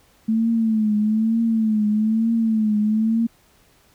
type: tone with vibrato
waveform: sine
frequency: 219.6 Hz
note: A3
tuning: 3 cents flat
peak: -16 dBFS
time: 0.28-3.27 s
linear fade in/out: 10 ms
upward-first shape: triangle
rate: 1.1 Hz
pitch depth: 86 cents each way
effects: pink hiss -57 dBFS RMS until 3.94 s